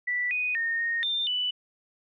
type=tone with pitch steps; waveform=sine; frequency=1967 / 2487 / 1838 / 1854 / 3593 / 2977 Hz; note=B6 / D#7 / A#6 / A#6 / A7 / F#7; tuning=-7 / -1 / -25 / -10 / +36 / +10 cents; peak=-25 dBFS; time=0.07-1.51 s; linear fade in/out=10 ms; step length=240 ms; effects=none